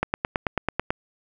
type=click train; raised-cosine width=0.5 ms; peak=-7 dBFS; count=9; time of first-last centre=0.03-0.905 s; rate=9.14 Hz; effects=none